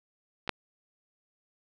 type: clicks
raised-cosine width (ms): 0.3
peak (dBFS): -24 / -9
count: 2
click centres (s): 0.477 / 0.493
effects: none